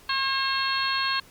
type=harmonic tone; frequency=538 Hz; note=C5; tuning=48 cents sharp; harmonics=2 / 3 / 4 / 5 / 6 / 7 / 8; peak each=-28 / -29 / -38 / -32 / -35 / -37 / -29 dBFS; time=0.09-1.2 s; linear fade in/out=5 ms; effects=pink hiss -53 dBFS RMS until 1.3 s + Opus 48 kbps